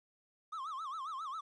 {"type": "tone with vibrato", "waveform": "triangle", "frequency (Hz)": 1174.7, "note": "D6", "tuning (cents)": 0, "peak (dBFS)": -37, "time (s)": [0.52, 1.41], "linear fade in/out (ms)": 10, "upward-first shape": "sine", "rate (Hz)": 7.4, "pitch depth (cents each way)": 210, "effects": ["resampled to 22050 Hz", "12-bit"]}